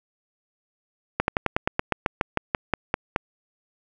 slowing click train, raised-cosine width 0.5 ms, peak -5 dBFS, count 15, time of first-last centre 1.2-3.161 s, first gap 81 ms, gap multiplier 1.08, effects none

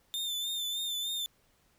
40% pulse tone with vibrato, 3577 Hz, A7, 28 cents sharp, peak -31 dBFS, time 0.14-1.26 s, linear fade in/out 0 ms, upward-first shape sine, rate 3.3 Hz, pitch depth 43 cents each way, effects pink hiss -69 dBFS RMS until 1.78 s

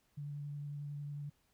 sine tone with vibrato, 144.9 Hz, D3, 23 cents flat, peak -40 dBFS, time 0.17-1.3 s, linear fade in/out 10 ms, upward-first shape sine, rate 11 Hz, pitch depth 13 cents each way, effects pink hiss -75 dBFS RMS until 1.53 s

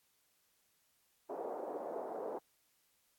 pink band-pass noise, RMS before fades -42 dBFS, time 1.29-2.39 s, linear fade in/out 10 ms, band 390 to 780 Hz, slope 24 dB/octave, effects white hiss -75 dBFS RMS until 3.18 s + AAC 64 kbps

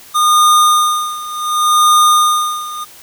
square tone with tremolo, 1220 Hz, D#6, 34 cents flat, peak -7 dBFS, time 0.14-2.85 s, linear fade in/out 20 ms, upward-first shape sine, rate 0.68 Hz, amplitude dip 85%, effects white hiss -39 dBFS RMS until 3.02 s

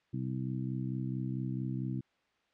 harmonic tone, 64.5 Hz, C2, 24 cents flat, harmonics 2 / 3 / 4 / 5, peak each -35 / -39 / -41 / -43 dBFS, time 0.13-2.01 s, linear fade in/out 10 ms, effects white hiss -73 dBFS RMS until 2.53 s + low-pass 3000 Hz 12 dB/octave

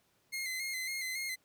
sawtooth tone with vibrato, 2093 Hz, C7, in tune, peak -32 dBFS, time 0.32-1.36 s, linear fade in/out 20 ms, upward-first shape square, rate 3.6 Hz, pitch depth 39 cents each way, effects pink hiss -72 dBFS RMS until 1.44 s + high-pass 100 Hz 12 dB/octave

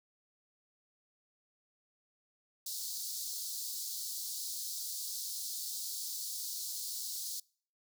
pink high-pass noise, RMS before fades -40 dBFS, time 2.66-7.4 s, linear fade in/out 5 ms, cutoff 4100 Hz, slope 48 dB/octave, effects noise-tail reverb RT60 0.5 s tail -26 dB re dry

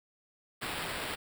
white noise with sample-and-hold, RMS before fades -37 dBFS, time 0.61-1.16 s, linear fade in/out 20 ms, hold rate 6300 Hz, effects none

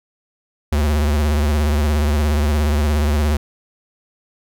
square tone with vibrato, 74.2 Hz, D2, 18 cents sharp, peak -15 dBFS, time 0.72-3.37 s, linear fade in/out 5 ms, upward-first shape sine, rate 17 Hz, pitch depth 85 cents each way, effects none

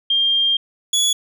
sine / 25% pulse tone pair in turn, 3200 / 3390 Hz, G7 / G#7, +35 / +35 cents, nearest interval minor second, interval 100 cents, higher second, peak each -14 / -11 dBFS, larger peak second, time 0.1-0.57 / 0.93-1.13 s, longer first, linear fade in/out 5 ms, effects none

